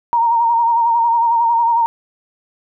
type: tone with vibrato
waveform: sine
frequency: 931 Hz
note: A#5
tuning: 2 cents flat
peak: -11 dBFS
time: 0.13-1.86 s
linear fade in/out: 0 ms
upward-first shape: sine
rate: 11 Hz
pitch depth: 39 cents each way
effects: none